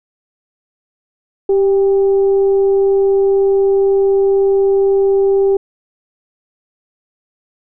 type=tone with frequency modulation; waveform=sine; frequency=392 Hz; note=G4; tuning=in tune; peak=-9 dBFS; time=1.49-5.57 s; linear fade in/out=5 ms; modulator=403 Hz; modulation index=0.23; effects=none